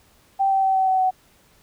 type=tone with pitch steps; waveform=sine; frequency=780 / 773.7 / 767.5 / 761.3 / 755.2 / 749.1 Hz; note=G5 / G5 / G5 / F#5 / F#5 / F#5; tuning=-9 / -23 / -37 / +49 / +35 / +21 cents; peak=-16 dBFS; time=0.39-1.11 s; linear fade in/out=20 ms; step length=120 ms; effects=pink hiss -57 dBFS RMS until 1.62 s